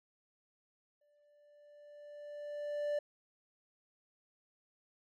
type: tone with exponential growth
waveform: triangle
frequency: 587.3 Hz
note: D5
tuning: in tune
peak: -29 dBFS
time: 1.01-2.99 s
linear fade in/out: 5 ms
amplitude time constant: 430 ms
effects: none